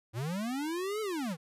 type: linear two-way sweep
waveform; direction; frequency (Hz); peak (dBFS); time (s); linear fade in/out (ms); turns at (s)
square; up then down; 103.9 to 443 to 145.8; -33; 0.13-1.37; 50; 1.01
effects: resampled to 32000 Hz